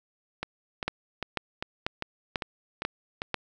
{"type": "two click trains", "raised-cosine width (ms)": 0.3, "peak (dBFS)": [-15, -11], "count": [8, 6], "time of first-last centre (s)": [[0.43, 3.219], [0.88, 3.343]], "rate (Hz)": [2.51, 2.03], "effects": []}